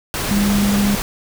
sine tone in noise, 202.7 Hz, G#3, 42 cents flat, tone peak -14 dBFS, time 0.31-0.95 s, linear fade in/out 0 ms, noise pink, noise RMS -22 dBFS, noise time 0.14-1.02 s, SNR +5 dB, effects none

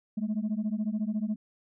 sine beating tone pair, 206.7 / 220.7 Hz, G#3 / A3, -8 / +5 cents, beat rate 14 Hz, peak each -29 dBFS, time 0.17-1.36 s, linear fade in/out 10 ms, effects tanh soft clip ceiling -24 dBFS

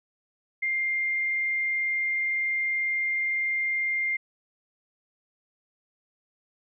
sine tone, 2107 Hz, C7, 12 cents sharp, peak -24 dBFS, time 0.62-4.17 s, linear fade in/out 10 ms, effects none

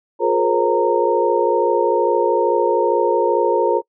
sine tone cluster, 356.8 / 421.6 / 474.7 / 537 / 924 Hz, F4 / G#4 / A#4 / C5 / A#5, +37 / +26 / +31 / +45 / -16 cents, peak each -20 dBFS, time 0.19-3.82 s, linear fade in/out 50 ms, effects noise-tail reverb RT60 0.1 s tail -26 dB re dry

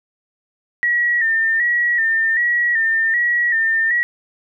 sine tone with vibrato, 1860 Hz, A#6, 4 cents flat, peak -14 dBFS, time 0.83-4.03 s, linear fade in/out 0 ms, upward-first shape square, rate 1.3 Hz, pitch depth 53 cents each way, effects none

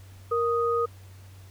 sine tone pair together, 467.4 / 1244.5 Hz, A#4 / D#6, +5 / 0 cents, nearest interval octave + perfect fourth, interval 1695 cents, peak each -24 / -26 dBFS, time 0.31-0.86 s, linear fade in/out 10 ms, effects added 95 Hz sine -45 dBFS peak until 1.5 s + pink hiss -56 dBFS RMS until 1.5 s

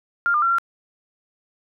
sine tone with pitch steps, 1397 / 1203 / 1363 / 1375 Hz, F6 / D6 / F6 / F6, 0 / +41 / -43 / -27 cents, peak -16 dBFS, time 0.26-0.584 s, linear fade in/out 0 ms, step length 81 ms, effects none

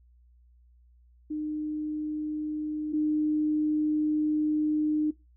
sine tone pair in turn, 304.5 / 304.5 Hz, D#4 / D#4, -37 / -37 cents, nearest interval unison, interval 0 cents, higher neither, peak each -29 / -23 dBFS, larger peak second, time 1.3-2.93 / 2.93-5.11 s, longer second, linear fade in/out 10 ms, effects noise-tail reverb RT60 0.2 s tail -19 dB re dry + added 60 Hz sine -56 dBFS peak until 5.36 s

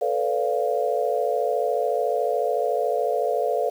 sine chord, B half-diminished seventh, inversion third, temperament equal with one note detuned, 440 / 493.9 / 573.6 / 698.5 Hz, A4 / B4 / D5 / F5, 0 / 0 / -41 / 0 cents, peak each -26 dBFS, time 0.01-3.7 s, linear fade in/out 10 ms, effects 8-bit

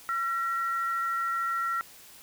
sine tone pair together, 1356.7 / 1898 Hz, E6 / A#6, +49 / +31 cents, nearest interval tritone, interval 582 cents, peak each -27 / -36 dBFS, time 0.09-1.81 s, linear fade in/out 0 ms, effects white hiss -51 dBFS RMS until 2.22 s

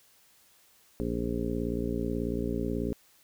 harmonic tone, 58.27 Hz, A#1, in tune, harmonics 1 / 2 / 3 / 4 / 5 / 6 / 7 / 8 / 9, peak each -36 / -39 / -37 / -34 / -35 / -47 / -35 / -45 / -42 dBFS, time 1-2.93 s, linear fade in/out 0 ms, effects white hiss -62 dBFS RMS until 3.23 s

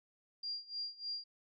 sine tone with tremolo, 4780 Hz, D8, 30 cents sharp, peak -36 dBFS, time 0.43-1.24 s, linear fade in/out 5 ms, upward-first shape sine, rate 3.3 Hz, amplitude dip 90%, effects MP3 64 kbps

